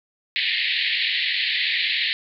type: band-pass noise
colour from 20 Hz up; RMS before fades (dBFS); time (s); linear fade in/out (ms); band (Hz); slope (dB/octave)
pink; -23; 0.36-2.13; 0; 1800 to 4400; 96
effects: none